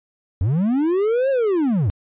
triangle linear two-way sweep, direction up then down, 82.41 to 554.4 to 82.41 Hz, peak -14 dBFS, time 0.41-1.9 s, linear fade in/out 0 ms, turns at 1.3 s, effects resampled to 8000 Hz

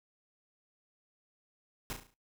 pink noise with echo, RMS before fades -38 dBFS, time 1.9-1.93 s, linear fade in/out 0 ms, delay 35 ms, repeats 6, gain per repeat -6 dB, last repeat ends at 2.14 s, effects noise-tail reverb RT60 0.2 s tail -20 dB re dry

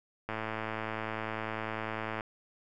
click train, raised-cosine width 0.5 ms, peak -20 dBFS, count 212, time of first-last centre 0.29-2.208 s, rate 110 Hz, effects none

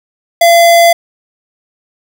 square tone, 681 Hz, F5, 44 cents flat, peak -4 dBFS, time 0.41-0.93 s, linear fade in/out 5 ms, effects none

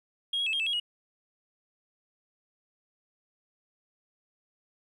sine tone with pitch steps, 3270 / 3309 / 2617 / 3226 / 2639 / 3299 / 2894 Hz, G#7 / G#7 / E7 / G7 / E7 / G#7 / F#7, -28 / -7 / -13 / +49 / +1 / -12 / -39 cents, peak -25 dBFS, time 0.33-0.799 s, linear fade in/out 5 ms, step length 67 ms, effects tanh soft clip ceiling -24 dBFS + 11-bit

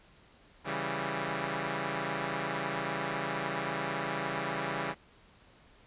5% pulse chord, C# diminished, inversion none, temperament equal, 138.59 / 164.81 / 196 Hz, C#3 / E3 / G3, 0 / 0 / 0 cents, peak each -25 dBFS, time 0.64-4.95 s, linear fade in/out 50 ms, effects pink hiss -60 dBFS RMS until 5.86 s + resampled to 8000 Hz

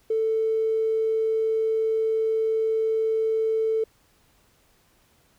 triangle tone with tanh clipping, 442.9 Hz, A4, 11 cents sharp, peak -20 dBFS, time 0.1-3.84 s, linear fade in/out 5 ms, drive 2 dB, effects pink hiss -62 dBFS RMS until 5.38 s

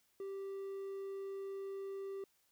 triangle tone, 391.2 Hz, G4, 4 cents flat, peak -39 dBFS, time 0.2-2.24 s, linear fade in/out 2 ms, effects white hiss -75 dBFS RMS until 2.51 s

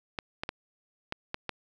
clicks, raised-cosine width 0.3 ms, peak -16 dBFS, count 6, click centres 0.188 / 0.435 / 0.491 / 1.124 / 1.344 / 1.493 s, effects none

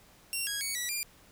10% pulse tone with pitch steps, 2750 / 1649 / 2234 / 1947 / 2397 Hz, F7 / G#6 / C#7 / B6 / D7, -27 / -13 / +13 / -25 / +35 cents, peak -23 dBFS, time 0.33-1.03 s, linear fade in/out 0 ms, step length 140 ms, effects pink hiss -59 dBFS RMS until 1.31 s

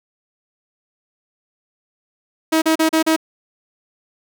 sawtooth tone bursts, 319.3 Hz, D#4, 45 cents sharp, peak -9 dBFS, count 5, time 2.52-3.164 s, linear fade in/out 10 ms, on 100 ms, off 36 ms, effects none

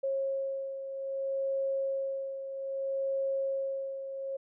sine beating tone pair, 542 / 542.62 Hz, C#5 / C#5, -39 / -37 cents, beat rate 0.62 Hz, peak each -31 / -38 dBFS, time 0.03-4.37 s, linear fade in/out 10 ms, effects none

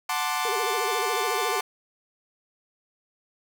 sawtooth chord, D dominant seventh, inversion first, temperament equal, 740 / 880 / 1046.5 / 1174.7 Hz, F#5 / A5 / C6 / D6, 0 / 0 / 0 / 0 cents, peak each -27 dBFS, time 0.09-1.61 s, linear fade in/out 5 ms
sine tone with vibrato, 430.6 Hz, A4, 37 cents flat, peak -29 dBFS, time 0.45-1.6 s, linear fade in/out 2 ms, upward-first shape sine, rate 14 Hz, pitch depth 180 cents each way
effects none

